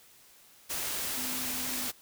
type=tone in noise; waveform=sine; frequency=253.3 Hz; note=B3; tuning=44 cents sharp; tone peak=-42 dBFS; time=1.16-1.89 s; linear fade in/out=20 ms; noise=white; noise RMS=-34 dBFS; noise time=0.69-1.92 s; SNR=-11 dB; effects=white hiss -58 dBFS RMS until 2.01 s